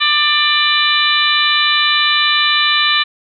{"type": "harmonic tone with a mistuned harmonic", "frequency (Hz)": 594, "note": "D5", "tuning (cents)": 20, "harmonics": [2, 3, 4, 5, 6, 7], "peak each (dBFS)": [-18, -18, -18, -18, -18, -18], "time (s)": [0, 3.04], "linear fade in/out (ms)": 20, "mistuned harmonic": 7, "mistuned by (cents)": -83, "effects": []}